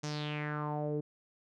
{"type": "tone with low-pass filter sweep", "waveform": "sawtooth", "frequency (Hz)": 149.6, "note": "D3", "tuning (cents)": 32, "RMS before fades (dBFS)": -36, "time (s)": [0.03, 1.01], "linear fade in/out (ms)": 10, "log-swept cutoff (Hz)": [6400, 380], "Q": 4.4, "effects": []}